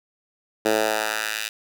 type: tone with high-pass filter sweep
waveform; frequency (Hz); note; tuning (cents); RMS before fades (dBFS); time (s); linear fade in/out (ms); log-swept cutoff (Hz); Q
10% pulse; 108.6; A2; -22; -24; 0.65-1.49; 5; 370 to 2700; 1.2
effects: none